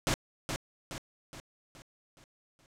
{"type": "noise with echo", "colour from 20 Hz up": "pink", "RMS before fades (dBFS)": -28, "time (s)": [0.07, 0.14], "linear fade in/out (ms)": 0, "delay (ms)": 420, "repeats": 6, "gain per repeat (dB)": -6, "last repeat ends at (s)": 2.66, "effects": ["low-pass 9000 Hz 12 dB/octave"]}